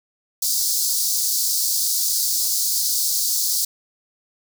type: high-pass noise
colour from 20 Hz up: pink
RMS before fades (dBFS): -21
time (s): 0.42-3.65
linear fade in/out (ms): 5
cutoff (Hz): 4400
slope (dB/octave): 48
effects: none